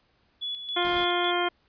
sine tone with tremolo, 3410 Hz, G#7, 45 cents sharp, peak -29 dBFS, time 0.41-1.32 s, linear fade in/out 20 ms, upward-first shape square, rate 3.6 Hz, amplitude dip 55%
harmonic tone, 352 Hz, F4, 14 cents sharp, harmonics 1 / 2 / 3 / 4 / 5 / 6 / 7 / 9, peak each -28 / -29 / -31 / -32 / -38 / -35 / -39 / -32 dBFS, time 0.76-1.49 s, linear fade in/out 10 ms
pink noise, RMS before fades -40 dBFS, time 0.84-1.05 s, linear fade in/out 10 ms
effects pink hiss -67 dBFS RMS until 1.68 s + resampled to 11025 Hz

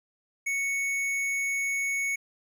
sine tone with hard clipping, 2217 Hz, C#7, in tune, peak -28 dBFS, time 0.46-2.16 s, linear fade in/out 10 ms, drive 11 dB, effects none

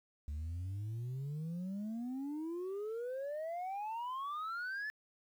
sine exponential sweep, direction up, 71.5 to 1760 Hz, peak -35 dBFS, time 0.28-4.9 s, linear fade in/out 0 ms, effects tanh soft clip ceiling -37 dBFS + 11-bit

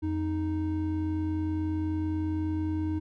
triangle tone pair together, 87.3 / 311.1 Hz, F2 / D#4, 0 / 0 cents, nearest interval octave + minor seventh, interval 2200 cents, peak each -29 / -27 dBFS, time 0.02-3 s, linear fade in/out 20 ms, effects none

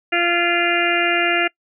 harmonic tone with a mistuned harmonic, 345.4 Hz, F4, 19 cents flat, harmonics 1 / 2 / 4 / 5 / 6 / 7 / 8, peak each -23 / -23 / -23 / -23 / -23 / -23 / -23 dBFS, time 0.12-1.48 s, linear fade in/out 10 ms, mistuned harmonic 8, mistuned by +17 cents, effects noise-tail reverb RT60 0.1 s tail -25 dB re dry

